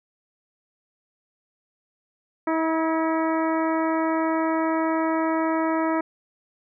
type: harmonic tone with a mistuned harmonic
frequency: 321.7 Hz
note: E4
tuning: 42 cents flat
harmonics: 1 / 2 / 3 / 4 / 5 / 6 / 7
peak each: -23 / -27 / -28 / -31 / -37 / -37 / -40 dBFS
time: 2.47-6.01 s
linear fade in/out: 5 ms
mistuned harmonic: 5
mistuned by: +37 cents
effects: none